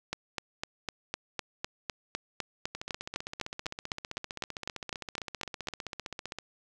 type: two click trains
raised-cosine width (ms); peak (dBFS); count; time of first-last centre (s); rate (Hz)
0.2; -15 / -20; 23 / 57; 0.13-5.686 / 2.75-6.386; 3.96 / 15.4
effects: none